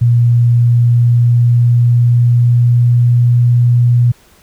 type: tone with pitch glide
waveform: sine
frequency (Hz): 119.3 to 120.97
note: A#2 to B2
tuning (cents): +41 to -35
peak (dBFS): -6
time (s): 0.01-4.12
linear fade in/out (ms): 10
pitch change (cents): +24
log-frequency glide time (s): 0.32-3.45
effects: pink hiss -47 dBFS RMS until 4.42 s